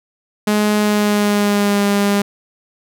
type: tone with pitch glide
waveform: sawtooth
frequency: 210 to 202.1 Hz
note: G#3 to G#3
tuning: +19 to -47 cents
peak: -9 dBFS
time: 0.47-2.22 s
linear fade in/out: 5 ms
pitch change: -66 cents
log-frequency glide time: 0.78-1.84 s
effects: none